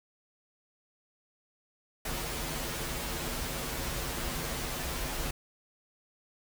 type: noise with comb filter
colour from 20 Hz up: pink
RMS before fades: -35 dBFS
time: 2.05-5.31 s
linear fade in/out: 5 ms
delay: 10 ms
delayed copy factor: -0.9
effects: none